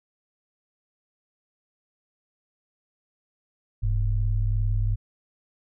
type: tone pair together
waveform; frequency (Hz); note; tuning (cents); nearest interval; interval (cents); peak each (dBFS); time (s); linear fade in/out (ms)
sine; 41.09 / 103.83; E1 / G#2; -5 / 0; octave + major third; 1605; -23 / -24; 3.82-4.96; 20
effects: none